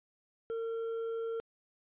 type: tone with hard clipping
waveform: sine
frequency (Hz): 455.7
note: A#4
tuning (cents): -39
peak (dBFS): -35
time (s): 0.5-1.4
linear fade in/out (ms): 0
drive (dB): 4
effects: resampled to 8000 Hz